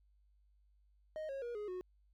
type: tone with pitch steps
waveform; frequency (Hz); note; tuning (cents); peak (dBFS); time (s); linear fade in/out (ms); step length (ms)
triangle; 622.3 / 544.9 / 477.1 / 417.7 / 365.8; D#5 / C#5 / A#4 / G#4 / F#4; 0 / -30 / +40 / +10 / -20; -38; 1.16-1.81; 0; 130
effects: added 50 Hz sine -67 dBFS peak until 2.13 s